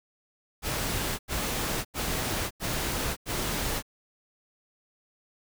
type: noise bursts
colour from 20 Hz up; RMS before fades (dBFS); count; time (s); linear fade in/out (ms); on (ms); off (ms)
pink; -30; 5; 0.62-3.826; 50; 570; 89
effects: none